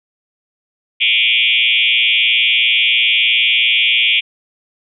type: tone with frequency modulation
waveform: sine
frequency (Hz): 2828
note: F7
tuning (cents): +21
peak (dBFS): -10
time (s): 1-4.21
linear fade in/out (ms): 20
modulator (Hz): 119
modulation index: 5
effects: none